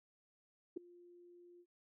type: tone with ADSR envelope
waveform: sine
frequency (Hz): 350.6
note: F4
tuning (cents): +7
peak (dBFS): -35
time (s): 0.76-1.66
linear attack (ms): 12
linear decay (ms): 5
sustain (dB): -23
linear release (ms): 60
effects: none